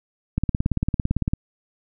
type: click train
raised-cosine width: 5 ms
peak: -8 dBFS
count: 18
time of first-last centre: 0.38-1.335 s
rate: 17.8 Hz
effects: none